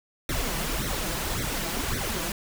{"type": "noise with flanger", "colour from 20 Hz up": "pink", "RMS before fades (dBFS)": -29, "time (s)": [0.29, 2.32], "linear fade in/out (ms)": 2, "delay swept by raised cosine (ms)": [0.5, 6.1], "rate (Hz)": 1.8, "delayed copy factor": 0.8, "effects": []}